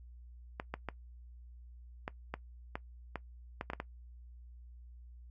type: clicks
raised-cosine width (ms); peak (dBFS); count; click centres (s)
0.5; -22; 11; 0.599 / 0.74 / 0.887 / 2.079 / 2.34 / 2.755 / 3.157 / 3.611 / 3.701 / 3.734 / 3.801
effects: noise-tail reverb RT60 0.1 s tail -19 dB re dry + added 60 Hz sine -50 dBFS peak until 5.3 s